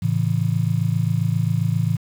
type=chord; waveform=sine; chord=A major; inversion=none; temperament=just; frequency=110 / 137.5 / 165 Hz; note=A2 / C#3 / E3; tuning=0 / -14 / +2 cents; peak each=-21 / -23 / -22 dBFS; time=0.02-1.97 s; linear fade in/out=10 ms; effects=7-bit